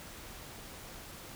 silence, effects pink hiss -48 dBFS RMS until 1.35 s

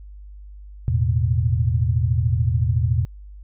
sine chord, E suspended fourth, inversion none, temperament just, 82.41 / 109.88 / 123.61 Hz, E2 / A2 / B2, 0 / -2 / +2 cents, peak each -21 dBFS, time 0.88-3.05 s, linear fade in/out 0 ms, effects added 50 Hz sine -37 dBFS peak until 3.43 s

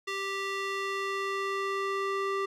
square tone with band-pass filter sweep, 392 Hz, G4, in tune, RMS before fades -32 dBFS, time 0.07-2.46 s, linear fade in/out 10 ms, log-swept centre 2500 to 1100 Hz, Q 0.86, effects none

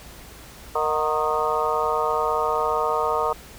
harmonic tone with a mistuned harmonic, 154.8 Hz, D#3, 9 cents flat, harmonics 3 / 4 / 5 / 6 / 7 / 8, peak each -26 / -28 / -29 / -27 / -28 / -26 dBFS, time 0.75-3.33 s, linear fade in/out 5 ms, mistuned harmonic 5, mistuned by -70 cents, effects added 56 Hz sine -47 dBFS peak until 3.58 s + pink hiss -44 dBFS RMS until 3.58 s

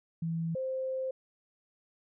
sine tone pair in turn, 164.81 / 523.2 Hz, E3 / C5, 0 / 0 cents, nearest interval octave + minor sixth, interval 2000 cents, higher second, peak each -30 / -31 dBFS, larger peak first, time 0.22-0.55 / 0.55-1.11 s, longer second, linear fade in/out 5 ms, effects none

